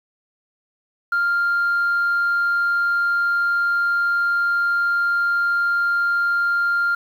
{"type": "tone", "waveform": "sine", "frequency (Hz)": 1396.9, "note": "F6", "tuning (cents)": 0, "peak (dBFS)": -15, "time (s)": [1.12, 6.95], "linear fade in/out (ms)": 5, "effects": ["tanh soft clip ceiling -14 dBFS", "8-bit"]}